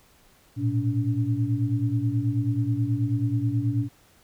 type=tone cluster; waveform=sine; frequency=110.5 / 119.8 / 286.5 Hz; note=A2 / A#2 / D4; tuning=+8 / +48 / -43 cents; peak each=-26 / -25 / -28 dBFS; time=0.56-3.89 s; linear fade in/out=50 ms; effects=pink hiss -58 dBFS RMS until 4.23 s